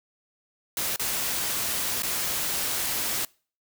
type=noise with dropouts; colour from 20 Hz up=white; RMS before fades=-28 dBFS; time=0.77-3.25 s; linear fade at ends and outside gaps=2 ms; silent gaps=0.961-0.995 / 2.022-2.032 s; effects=noise-tail reverb RT60 0.4 s tail -25 dB re dry